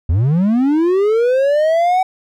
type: linear sweep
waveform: triangle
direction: up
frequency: 73.1 to 759 Hz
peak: -9 dBFS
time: 0.09-2.03 s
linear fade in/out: 5 ms
effects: none